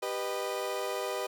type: chord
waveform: 30% pulse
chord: G augmented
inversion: none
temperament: equal with one note detuned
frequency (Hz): 392 / 493.9 / 613.7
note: G4 / B4 / D#5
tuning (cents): 0 / 0 / -24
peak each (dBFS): -34 / -33 / -34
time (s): 0.02-1.27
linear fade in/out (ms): 10
effects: none